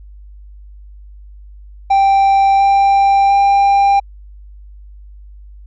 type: tone with pitch steps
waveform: triangle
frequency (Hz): 785 / 790.5 / 796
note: G5 / G5 / G5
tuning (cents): +2 / +14 / +26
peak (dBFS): -6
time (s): 1.9-4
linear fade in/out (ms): 10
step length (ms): 700
effects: added 50 Hz sine -34 dBFS peak until 5.66 s + resampled to 16000 Hz